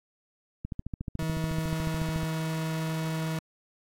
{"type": "click train", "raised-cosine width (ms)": 5, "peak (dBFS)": -21, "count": 23, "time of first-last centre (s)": [0.65, 2.233], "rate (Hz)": 13.9}
{"type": "tone", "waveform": "40% pulse", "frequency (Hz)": 160, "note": "D#3", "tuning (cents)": 49, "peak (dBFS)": -28, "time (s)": [1.19, 3.39], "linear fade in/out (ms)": 2}
{"effects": ["AAC 48 kbps"]}